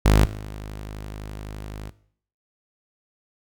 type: tone with level steps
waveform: sawtooth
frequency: 51.8 Hz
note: G#1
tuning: 4 cents flat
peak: -9 / -29 dBFS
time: 0.05-1.9 s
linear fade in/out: 10 ms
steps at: 0.25 s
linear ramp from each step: 2 ms
effects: noise-tail reverb RT60 0.6 s tail -18 dB re dry